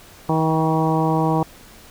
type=harmonic tone with a mistuned harmonic; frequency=159.7 Hz; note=D#3; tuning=45 cents sharp; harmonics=1 / 2 / 3 / 4 / 5 / 6 / 7; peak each=-20 / -22 / -25 / -28 / -24 / -25 / -30 dBFS; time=0.29-1.43 s; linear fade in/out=2 ms; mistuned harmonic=5; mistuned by=-22 cents; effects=pink hiss -45 dBFS RMS until 1.9 s